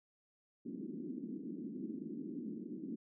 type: band-pass noise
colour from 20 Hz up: white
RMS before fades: -44 dBFS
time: 0.65-2.96 s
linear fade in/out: 10 ms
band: 190 to 330 Hz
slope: 48 dB/octave
effects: none